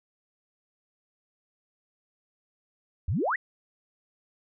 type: exponential sweep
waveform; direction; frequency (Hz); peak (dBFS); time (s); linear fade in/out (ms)
sine; up; 68.6 to 2077; -24; 3.08-3.36; 5
effects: none